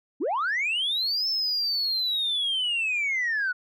sine linear two-way sweep, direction up then down, 231.2 to 5320 to 1441 Hz, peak -22 dBFS, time 0.2-3.53 s, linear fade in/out 20 ms, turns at 1.28 s, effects tanh soft clip ceiling -21 dBFS

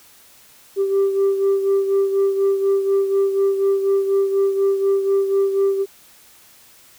sine beating tone pair, 392 / 396.1 Hz, G4 / G4, 0 / +18 cents, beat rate 4.1 Hz, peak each -14 / -21 dBFS, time 0.76-5.86 s, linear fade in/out 50 ms, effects tanh soft clip ceiling -12 dBFS + white hiss -49 dBFS RMS until 6.98 s

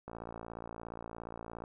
click train, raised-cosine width 1 ms, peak -29 dBFS, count 90, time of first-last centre 0.08-1.639 s, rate 57.1 Hz, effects none

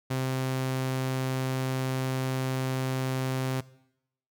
sawtooth tone, 130.81 Hz, C3, in tune, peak -23 dBFS, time 0.1-3.61 s, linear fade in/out 10 ms, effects noise-tail reverb RT60 0.8 s tail -20 dB re dry

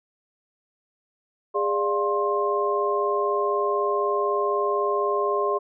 sine tone cluster, 409.9 / 590 / 694 / 1060 Hz, G#4 / D5 / F5 / C6, -23 / +8 / -11 / +22 cents, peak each -24 / -28 / -32 / -25 dBFS, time 1.54-5.59 s, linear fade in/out 20 ms, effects none

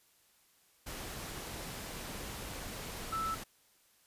sine tone in noise, 1318.5 Hz, E6, in tune, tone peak -33 dBFS, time 3.12-3.35 s, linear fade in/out 10 ms, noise pink, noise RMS -43 dBFS, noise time 0.86-3.44 s, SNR +7 dB, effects white hiss -68 dBFS RMS until 4.06 s + resampled to 32000 Hz

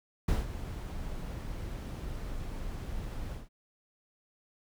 brown noise with ADSR envelope, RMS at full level -26 dBFS, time 0.28-3.49 s, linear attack 6 ms, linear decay 170 ms, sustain -12 dB, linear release 160 ms, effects none

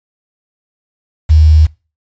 sine tone with quantisation, 77.78 Hz, D#2, in tune, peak -3 dBFS, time 1.29-1.67 s, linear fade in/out 20 ms, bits 5, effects noise-tail reverb RT60 0.3 s tail -22 dB re dry + resampled to 16000 Hz

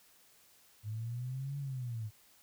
sine linear two-way sweep, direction up then down, 104.1 to 142.7 to 104.1 Hz, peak -36 dBFS, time 0.83-2.11 s, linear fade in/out 50 ms, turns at 1.58 s, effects white hiss -64 dBFS RMS until 2.42 s

